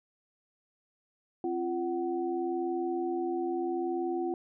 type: tone cluster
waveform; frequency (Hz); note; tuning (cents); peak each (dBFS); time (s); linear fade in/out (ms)
sine; 264.2 / 344.9 / 749; C4 / F4 / F#5; +17 / -22 / +21; -38 / -30 / -37; 1.44-4.34; 2
effects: none